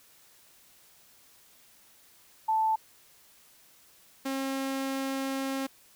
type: tone pair in turn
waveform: sine / sawtooth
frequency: 880 / 269.3 Hz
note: A5 / C#4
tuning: 0 / -50 cents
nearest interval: octave + minor sixth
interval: 2050 cents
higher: first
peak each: -23 / -26 dBFS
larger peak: first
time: 2.48-2.76 / 4.25-5.67 s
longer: second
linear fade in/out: 10 ms
effects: white hiss -59 dBFS RMS until 5.95 s